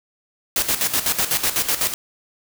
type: noise with tremolo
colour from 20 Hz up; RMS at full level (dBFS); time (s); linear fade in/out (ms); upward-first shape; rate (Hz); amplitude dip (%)
white; -19; 0.56-1.94; 2; square; 8; 70
effects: none